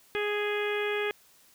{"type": "harmonic tone", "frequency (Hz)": 415.3, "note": "G#4", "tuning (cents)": 0, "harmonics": [1, 2, 3, 4, 5, 6, 7, 8], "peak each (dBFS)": [-29, -40, -40, -36, -37, -37, -45, -42], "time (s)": [0.15, 1.11], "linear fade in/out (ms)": 0, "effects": ["white hiss -60 dBFS RMS until 1.54 s"]}